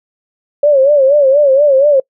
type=tone with vibrato; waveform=sine; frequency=560 Hz; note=C#5; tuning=18 cents sharp; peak=-5 dBFS; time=0.63-2 s; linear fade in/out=5 ms; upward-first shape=sine; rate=4.2 Hz; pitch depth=110 cents each way; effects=noise-tail reverb RT60 0.1 s tail -26 dB re dry